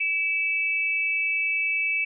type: tone pair together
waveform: sine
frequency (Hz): 2300 / 2630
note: D7 / E7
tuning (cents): -37 / -5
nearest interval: major second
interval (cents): 232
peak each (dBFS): -25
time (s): 0-2.05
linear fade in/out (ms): 10
effects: none